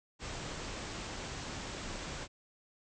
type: low-pass noise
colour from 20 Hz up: pink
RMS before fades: -42 dBFS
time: 0.19-2.28 s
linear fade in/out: 50 ms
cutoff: 8000 Hz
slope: 96 dB/octave
effects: none